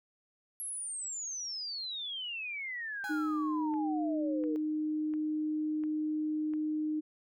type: exponential sweep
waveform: sine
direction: down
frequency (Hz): 11340 to 450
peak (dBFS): -36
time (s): 0.6-4.56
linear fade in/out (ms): 0
type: click train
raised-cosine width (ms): 0.5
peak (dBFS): -38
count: 6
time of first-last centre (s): 3.04-6.537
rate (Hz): 1.43
type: tone with exponential decay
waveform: 30% pulse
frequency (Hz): 823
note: G#5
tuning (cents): -16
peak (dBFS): -36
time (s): 3.04-3.73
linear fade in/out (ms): 2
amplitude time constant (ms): 150
type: tone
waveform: sine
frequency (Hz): 307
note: D#4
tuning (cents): -23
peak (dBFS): -30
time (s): 3.09-7.01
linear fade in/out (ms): 20
effects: none